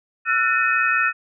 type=tone cluster; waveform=sine; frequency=1344 / 1469 / 1806 / 2533 Hz; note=E6 / F#6 / A6 / D#7; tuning=+33 / -13 / +45 / +30 cents; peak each=-22 dBFS; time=0.25-1.13 s; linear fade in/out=50 ms; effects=none